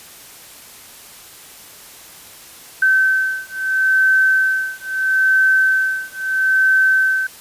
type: beating tone pair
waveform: sine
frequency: 1539 / 1539.76 Hz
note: G6 / G6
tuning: -32 / -31 cents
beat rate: 0.76 Hz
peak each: -16 dBFS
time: 2.82-7.27 s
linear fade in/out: 5 ms
effects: white hiss -40 dBFS RMS until 7.4 s + resampled to 32000 Hz